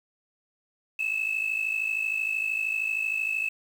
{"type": "tone pair together", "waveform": "sine", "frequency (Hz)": [2584, 2637], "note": ["E7", "E7"], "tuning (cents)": [-35, 0], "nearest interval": "unison", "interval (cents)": 35, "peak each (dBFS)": -27, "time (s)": [0.99, 3.49], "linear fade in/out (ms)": 5, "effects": ["tanh soft clip ceiling -21 dBFS", "8-bit"]}